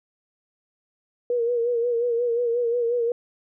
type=tone with vibrato; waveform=sine; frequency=475.1 Hz; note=A#4; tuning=33 cents sharp; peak=-20 dBFS; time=1.3-3.12 s; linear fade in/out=2 ms; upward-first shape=sine; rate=5.6 Hz; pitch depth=53 cents each way; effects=none